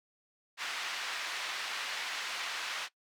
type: band-pass noise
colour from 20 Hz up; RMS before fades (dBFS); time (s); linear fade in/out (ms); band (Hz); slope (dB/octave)
pink; -38; 0.57-2.89; 50; 1400 to 4200; 12
effects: noise-tail reverb RT60 0.1 s tail -19 dB re dry